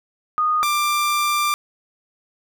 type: tone pair in turn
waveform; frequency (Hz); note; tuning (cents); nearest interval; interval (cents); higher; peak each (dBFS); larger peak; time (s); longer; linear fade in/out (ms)
sine / sawtooth; 1234 / 1184.8; D#6 / D6; -15 / +15; minor second; 70; first; -16 / -14; second; 0.38-0.63 / 0.63-1.54; second; 0
effects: none